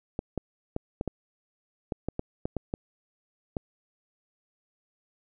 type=clicks; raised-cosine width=2 ms; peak=-16 dBFS; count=12; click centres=0.191 / 0.377 / 0.764 / 1.011 / 1.077 / 1.922 / 2.086 / 2.194 / 2.455 / 2.567 / 2.739 / 3.568 s; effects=none